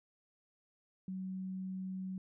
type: tone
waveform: sine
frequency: 187.9 Hz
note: F#3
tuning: 27 cents sharp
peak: -38 dBFS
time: 1.08-2.18 s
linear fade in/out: 2 ms
effects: none